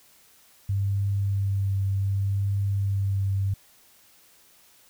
sine tone with vibrato, 98.6 Hz, G2, 11 cents sharp, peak -22 dBFS, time 0.69-3.54 s, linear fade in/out 5 ms, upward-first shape triangle, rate 0.66 Hz, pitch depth 19 cents each way, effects white hiss -57 dBFS RMS until 4.89 s

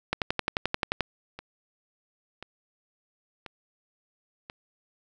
two click trains, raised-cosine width 0.3 ms, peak -9 / -23 dBFS, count 11 / 4, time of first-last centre 0.13-1.007 / 1.39-4.499 s, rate 11.4 / 0.965 Hz, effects none

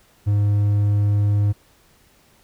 triangle tone, 102.7 Hz, G#2, 19 cents flat, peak -13 dBFS, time 0.26-1.53 s, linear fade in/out 20 ms, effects pink hiss -56 dBFS RMS until 2.43 s

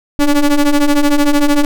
square ring-modulated tone, 143.4 Hz, D3, 41 cents flat, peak -6 dBFS, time 0.19-1.65 s, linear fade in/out 0 ms, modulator 150 Hz, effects none

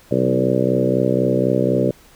harmonic tone with a mistuned harmonic, 64 Hz, C2, 38 cents flat, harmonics 2 / 3 / 4 / 5 / 6 / 7 / 8 / 9, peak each -23 / -23 / -23 / -23 / -23 / -23 / -23 / -23 dBFS, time 0.11-1.91 s, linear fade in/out 5 ms, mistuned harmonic 3, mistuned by -19 cents, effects pink hiss -49 dBFS RMS until 2.15 s

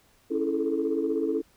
sine chord, A major seventh, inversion first, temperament equal with one note detuned, 277.2 / 329.6 / 424 / 440 Hz, C#4 / E4 / G#4 / A4, 0 / 0 / +36 / 0 cents, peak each -30 / -28 / -32 / -28 dBFS, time 0.3-1.42 s, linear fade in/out 20 ms, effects tanh soft clip ceiling -15 dBFS + pink hiss -62 dBFS RMS until 1.56 s

